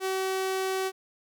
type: tone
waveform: sawtooth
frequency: 380 Hz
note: F#4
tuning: 46 cents sharp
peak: -23 dBFS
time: 0-0.92 s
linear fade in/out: 50 ms
effects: none